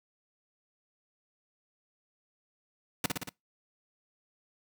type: noise with echo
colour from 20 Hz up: pink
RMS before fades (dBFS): -28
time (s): 3.04-3.06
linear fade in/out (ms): 2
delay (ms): 58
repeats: 4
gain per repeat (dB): -3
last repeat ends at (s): 3.292
effects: noise-tail reverb RT60 0.2 s tail -24 dB re dry + high-pass 80 Hz 12 dB/octave